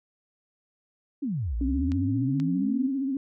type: exponential two-way sweep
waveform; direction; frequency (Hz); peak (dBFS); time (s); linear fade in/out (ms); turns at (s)
sine; down then up; 308.4 to 55.3 to 266.5; -26; 1.22-2.87; 10; 1.56
type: tone with vibrato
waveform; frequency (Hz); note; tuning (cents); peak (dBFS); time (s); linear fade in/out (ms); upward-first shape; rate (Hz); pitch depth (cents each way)
sine; 270.4; C#4; -43; -25; 1.61-3.17; 2; sine; 15; 68
type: clicks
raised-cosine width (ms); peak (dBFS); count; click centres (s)
0.2; -24; 2; 1.919 / 2.4
effects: none